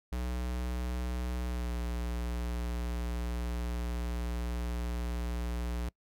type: tone with pitch glide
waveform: square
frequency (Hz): 61.4 to 59.55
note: B1 to A#1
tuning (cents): -9 to +38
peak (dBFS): -33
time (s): 0.12-5.89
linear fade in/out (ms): 5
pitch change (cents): -53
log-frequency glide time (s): 1.46-1.72
effects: noise-tail reverb RT60 0.1 s tail -24 dB re dry